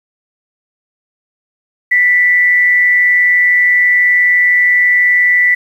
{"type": "tone with amplitude modulation", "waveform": "sine", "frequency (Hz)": 1973, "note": "B6", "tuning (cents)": -2, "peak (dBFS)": -5, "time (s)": [1.91, 5.55], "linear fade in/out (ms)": 10, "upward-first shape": "sine", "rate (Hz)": 179, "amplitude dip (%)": 40, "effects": ["7-bit"]}